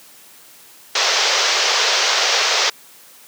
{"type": "band-pass noise", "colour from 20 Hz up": "white", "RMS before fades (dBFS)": -17, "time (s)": [0.95, 2.7], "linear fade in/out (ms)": 5, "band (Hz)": [410, 6100], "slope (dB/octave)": 48, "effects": ["white hiss -45 dBFS RMS until 3.27 s", "high-pass 150 Hz 12 dB/octave"]}